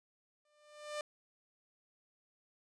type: tone with exponential growth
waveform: sawtooth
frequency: 597 Hz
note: D5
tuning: 28 cents sharp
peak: -32 dBFS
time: 0.45-1.01 s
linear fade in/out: 2 ms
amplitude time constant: 120 ms
effects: resampled to 22050 Hz